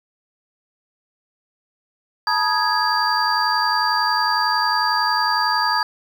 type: tone cluster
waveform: sine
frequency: 878 / 969 / 1246 / 1660 / 4693 Hz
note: A5 / B5 / D#6 / G#6 / D8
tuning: -4 / -33 / +2 / -1 / -2 cents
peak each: -23 dBFS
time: 2.27-5.83 s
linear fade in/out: 2 ms
effects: 7-bit